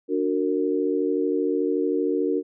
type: chord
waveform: sine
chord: D augmented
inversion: none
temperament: just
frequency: 293.7 / 367.1 / 458.9 Hz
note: D4 / F#4 / A#4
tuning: 0 / -14 / -27 cents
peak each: -25 dBFS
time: 0.08-2.43 s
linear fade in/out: 50 ms
effects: none